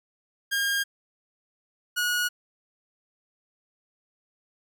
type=tone pair in turn; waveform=sawtooth; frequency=1616 / 1453.3 Hz; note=G#6 / F#6; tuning=-48 / -31 cents; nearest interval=major second; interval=183 cents; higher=first; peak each=-20 dBFS; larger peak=neither; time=0.51-0.84 / 1.96-2.29 s; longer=neither; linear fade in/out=20 ms; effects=none